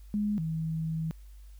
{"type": "tone pair in turn", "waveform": "sine", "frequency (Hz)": [208.1, 160.57], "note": ["G#3", "E3"], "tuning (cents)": [4, -45], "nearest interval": "major third", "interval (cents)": 449, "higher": "first", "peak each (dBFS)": [-26, -29], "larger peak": "first", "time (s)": [[0.14, 0.38], [0.38, 1.11]], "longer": "second", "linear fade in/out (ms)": 0, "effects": ["added 50 Hz sine -46 dBFS peak until 1.59 s", "white hiss -66 dBFS RMS until 1.59 s"]}